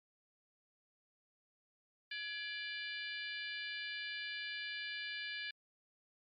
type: harmonic tone with a mistuned harmonic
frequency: 590 Hz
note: D5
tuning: 8 cents sharp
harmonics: 3 / 4 / 5 / 6 / 7 / 8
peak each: -44 / -46 / -48 / -50 / -51 / -52 dBFS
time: 2.11-5.51 s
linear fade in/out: 5 ms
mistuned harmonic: 3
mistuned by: -83 cents
effects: MP3 48 kbps